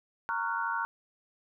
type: chord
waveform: sine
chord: Gb major seventh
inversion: first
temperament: just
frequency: 925 / 1110 / 1387.5 / 1480 Hz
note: Bb5 / Db6 / F6 / Gb6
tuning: -14 / +2 / -12 / 0 cents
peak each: -33 / -36 / -35 / -35 dBFS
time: 0.29-0.85 s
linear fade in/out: 0 ms
effects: none